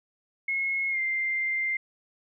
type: tone with pitch glide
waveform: sine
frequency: 2170 to 2094 Hz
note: C#7 to C7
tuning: -37 to +1 cents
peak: -25 dBFS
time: 0.48-1.77 s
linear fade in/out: 5 ms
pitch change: -62 cents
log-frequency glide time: 0.9-0.99 s
effects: none